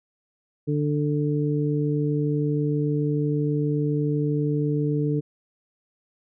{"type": "harmonic tone", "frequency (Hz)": 147.8, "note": "D3", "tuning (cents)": 11, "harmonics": [1, 2, 3], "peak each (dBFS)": [-23, -26, -28], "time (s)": [0.67, 5.21], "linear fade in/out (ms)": 20, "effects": []}